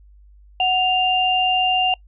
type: tone pair together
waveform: sine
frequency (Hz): 740 / 2794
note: F#5 / F7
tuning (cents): 0 / 0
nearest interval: octave + major seventh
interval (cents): 2300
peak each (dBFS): -18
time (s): 0.6-1.94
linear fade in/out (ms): 2
effects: noise-tail reverb RT60 0.1 s tail -25 dB re dry + added 50 Hz sine -45 dBFS peak until 2.07 s